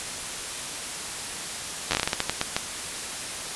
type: slowing click train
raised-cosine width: 0.2 ms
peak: -5 dBFS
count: 13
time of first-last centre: 1.91-2.565 s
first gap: 10 ms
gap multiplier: 1.28
effects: white hiss -33 dBFS RMS until 3.55 s + resampled to 24000 Hz